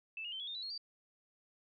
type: tone with pitch steps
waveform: sine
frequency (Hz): 2637 / 2859 / 3100 / 3361 / 3644 / 3951 / 4284 / 4645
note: E7 / F7 / G7 / G#7 / A#7 / B7 / C8 / D8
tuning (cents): 0 / +40 / -20 / +20 / -40 / 0 / +40 / -20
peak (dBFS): -40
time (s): 0.17-0.778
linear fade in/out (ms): 2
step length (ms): 76
effects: none